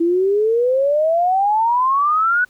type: exponential sweep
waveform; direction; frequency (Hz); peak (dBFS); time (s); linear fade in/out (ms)
sine; up; 329.6 to 1500; -13; 0-2.45; 10
effects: pink hiss -56 dBFS RMS until 2.49 s